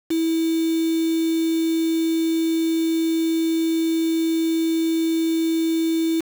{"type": "tone with quantisation", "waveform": "sine", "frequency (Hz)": 326.4, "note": "E4", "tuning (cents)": -17, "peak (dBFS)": -18, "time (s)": [0.1, 6.21], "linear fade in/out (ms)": 10, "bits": 5, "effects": []}